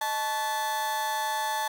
35% pulse tone with amplitude modulation, 871 Hz, A5, 18 cents flat, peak -22 dBFS, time 0.01-1.68 s, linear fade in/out 5 ms, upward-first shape sine, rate 248 Hz, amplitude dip 70%, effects none

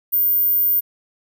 sine tone, 14490 Hz, A9, 50 cents sharp, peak -14 dBFS, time 0.12-0.81 s, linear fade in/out 20 ms, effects none

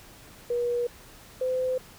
sine tone pair in turn, 481.2 / 512 Hz, B4 / C5, -45 / -38 cents, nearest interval minor second, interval 107 cents, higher second, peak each -24 dBFS, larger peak neither, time 0.5-0.87 / 1.41-1.78 s, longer neither, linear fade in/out 5 ms, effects pink hiss -50 dBFS RMS until 1.98 s

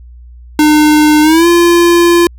square tone with pitch glide, 303 to 344.1 Hz, D#4 to F4, -46 to -26 cents, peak -5 dBFS, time 0.59-2.27 s, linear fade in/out 2 ms, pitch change +220 cents, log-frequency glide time 1.22-1.47 s, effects added 60 Hz sine -31 dBFS peak until 2.38 s

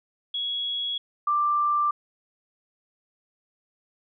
sine tone pair in turn, 3340 / 1180.9 Hz, G#7 / D6, +9 / +9 cents, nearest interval octave + tritone, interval 1800 cents, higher first, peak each -26 / -20 dBFS, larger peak second, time 0.34-0.98 / 1.27-1.91 s, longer neither, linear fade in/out 5 ms, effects none

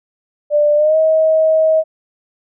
sine tone with pitch glide, 592 to 634.5 Hz, D5 to D#5, +14 to +34 cents, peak -9 dBFS, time 0.5-1.84 s, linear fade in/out 50 ms, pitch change +120 cents, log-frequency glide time 0.76-0.97 s, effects none

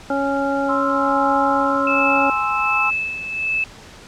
harmonic tone, 277.2 Hz, C#4, in tune, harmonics 1 / 2 / 3 / 5, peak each -22 / -22 / -24 / -26 dBFS, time 0.1-2.3 s, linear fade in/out 2 ms
sine chord, Ab augmented, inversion none, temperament equal, 830.6 / 1046.5 / 1318.5 Hz, Ab5 / C6 / E6, 0 / 0 / 0 cents, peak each -24 / -24 / -21 dBFS, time 0.68-2.91 s, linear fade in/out 20 ms
sine tone with tremolo, 2619 Hz, E7, 12 cents flat, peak -17 dBFS, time 1.87-3.64 s, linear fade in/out 2 ms, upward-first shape sine, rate 1.3 Hz, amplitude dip 65%
effects pink hiss -41 dBFS RMS until 4.07 s + low-pass 7000 Hz 12 dB/octave

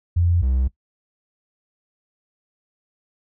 sine / triangle tone pair in turn, 86.6 / 64.69 Hz, F2 / C2, -14 / -19 cents, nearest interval perfect fourth, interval 505 cents, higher first, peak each -15 dBFS, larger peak neither, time 0.16-0.42 / 0.42-0.68 s, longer neither, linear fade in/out 10 ms, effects noise-tail reverb RT60 0.1 s tail -18 dB re dry

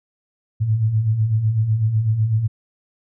sine beating tone pair, 103.83 / 111.83 Hz, G#2 / A2, 0 / +29 cents, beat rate 8 Hz, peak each -24 / -16 dBFS, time 0.6-2.48 s, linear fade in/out 20 ms, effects none

